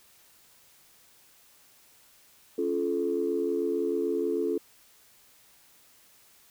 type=chord; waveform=sine; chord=Db augmented; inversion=none; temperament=just; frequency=277.2 / 346.5 / 433.1 Hz; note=Db4 / F4 / A4; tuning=0 / -14 / -27 cents; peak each=-32 / -29 / -28 dBFS; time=2.58-4.58 s; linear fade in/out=5 ms; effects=tanh soft clip ceiling -16 dBFS + white hiss -59 dBFS RMS until 6.5 s